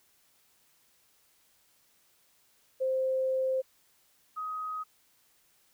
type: tone pair in turn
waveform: sine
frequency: 523.3 / 1258.4 Hz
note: C5 / D#6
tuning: 0 / +19 cents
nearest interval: octave + minor third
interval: 1519 cents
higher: second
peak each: -26 / -33 dBFS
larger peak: first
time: 2.8-3.62 / 4.36-4.84 s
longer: first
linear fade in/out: 20 ms
effects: white hiss -67 dBFS RMS until 5.73 s